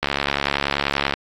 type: click train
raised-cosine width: 0.3 ms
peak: -3 dBFS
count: 79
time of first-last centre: 0.03-1.138 s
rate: 70.4 Hz
effects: AAC 64 kbps